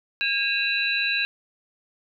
sine tone cluster, 1627 / 2522 / 2727 / 3942 Hz, G#6 / D#7 / F7 / B7, -36 / +23 / -42 / -4 cents, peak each -27 dBFS, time 0.21-1.25 s, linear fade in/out 0 ms, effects none

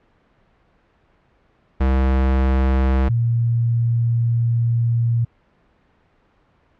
square / sine tone pair in turn, 65.7 / 117.06 Hz, C2 / A#2, +8 / +8 cents, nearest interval minor seventh, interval 1000 cents, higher second, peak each -15 dBFS, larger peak neither, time 1.8-3.09 / 3.09-5.25 s, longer second, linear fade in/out 10 ms, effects pink hiss -59 dBFS RMS until 6.79 s + low-pass 2000 Hz 12 dB/octave

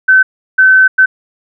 sine tone bursts at uneven times, 1528 Hz, G6, 45 cents flat, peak -3 dBFS, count 3, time 0.08-0.23 / 0.58-0.88 / 0.98-1.06 s, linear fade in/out 10 ms, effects none

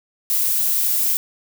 violet noise, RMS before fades -19 dBFS, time 0.3-1.17 s, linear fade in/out 0 ms, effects none

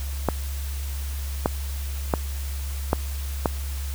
clicks, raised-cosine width 1 ms, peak -5 dBFS, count 5, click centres 0.287 / 1.459 / 2.138 / 2.931 / 3.458 s, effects added 69 Hz sine -27 dBFS peak until 3.94 s + white hiss -40 dBFS RMS until 3.94 s

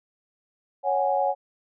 sine chord, C# suspended fourth, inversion none, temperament equal, 554.4 / 740 / 830.6 Hz, C#5 / F#5 / G#5, 0 / 0 / 0 cents, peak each -25 dBFS, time 0.83-1.35 s, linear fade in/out 50 ms, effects none

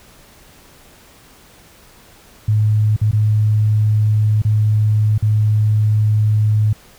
sine tone with dropouts, 106.9 Hz, A2, 49 cents flat, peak -11 dBFS, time 2.48-6.73 s, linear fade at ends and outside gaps 5 ms, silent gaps 2.964-3.014 / 3.113-3.13 / 4.419-4.449 / 5.18-5.224 s, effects pink hiss -46 dBFS RMS until 6.98 s

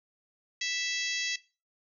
harmonic tone, 659 Hz, E5, 1 cent flat, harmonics 3 / 4 / 5 / 6 / 7 / 8 / 9 / 10, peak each -36 / -37 / -38 / -39 / -39 / -40 / -41 / -41 dBFS, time 0.61-1.36 s, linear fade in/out 5 ms, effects noise-tail reverb RT60 0.3 s tail -17 dB re dry

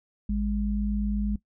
sine tone pair together, 54.25 / 205.4 Hz, A1 / G#3, -24 / -19 cents, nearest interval octave + major seventh, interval 2305 cents, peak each -27 dBFS, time 0.29-1.36 s, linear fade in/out 5 ms, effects noise-tail reverb RT60 0.1 s tail -18 dB re dry

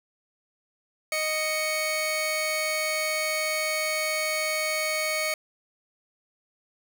sawtooth tone pair together, 622.3 / 2225 Hz, D#5 / C#7, 0 / +6 cents, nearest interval octave + minor seventh, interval 2206 cents, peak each -25 / -24 dBFS, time 1.12-5.34 s, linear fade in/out 2 ms, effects none

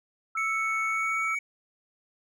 sine tone, 1318.5 Hz, E6, in tune, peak -29 dBFS, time 0.35-1.35 s, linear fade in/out 5 ms
triangle tone with pitch glide, 2217 to 2249 Hz, C#7 to C#7, 0 to +24 cents, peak -26 dBFS, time 0.37-1.39 s, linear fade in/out 5 ms, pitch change +24 cents, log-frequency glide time 0.86-1.24 s
effects none

